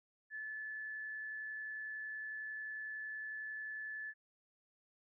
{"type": "tone with amplitude modulation", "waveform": "sine", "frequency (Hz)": 1734, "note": "A6", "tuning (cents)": -26, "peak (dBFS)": -40, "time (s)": [0.3, 4.14], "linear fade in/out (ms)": 50, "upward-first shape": "sine", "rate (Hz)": 111, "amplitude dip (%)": 30, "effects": []}